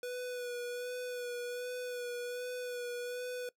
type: tone with vibrato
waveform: square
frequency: 491.5 Hz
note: B4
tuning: 8 cents flat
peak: -38 dBFS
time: 0.03-3.49 s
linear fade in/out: 2 ms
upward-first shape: sine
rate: 1.3 Hz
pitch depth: 23 cents each way
effects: noise-tail reverb RT60 0.1 s tail -21 dB re dry